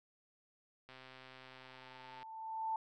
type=click train; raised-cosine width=0.3 ms; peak=-38 dBFS; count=175; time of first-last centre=0.89-2.228 s; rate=130 Hz
type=tone with exponential growth; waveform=sine; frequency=887 Hz; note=A5; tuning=14 cents sharp; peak=-33 dBFS; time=1.42-2.76 s; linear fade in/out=2 ms; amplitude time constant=290 ms
effects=none